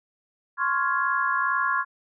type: chord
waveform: sine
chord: Db major seventh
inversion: third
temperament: equal with one note detuned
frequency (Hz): 1046.5 / 1108.7 / 1396.9 / 1667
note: C6 / Db6 / F6 / Ab6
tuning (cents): 0 / 0 / 0 / +6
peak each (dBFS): -27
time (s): 0.57-1.85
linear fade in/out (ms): 50
effects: none